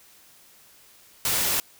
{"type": "noise", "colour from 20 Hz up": "white", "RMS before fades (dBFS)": -24, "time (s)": [1.25, 1.6], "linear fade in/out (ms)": 2, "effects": ["white hiss -54 dBFS RMS until 1.79 s"]}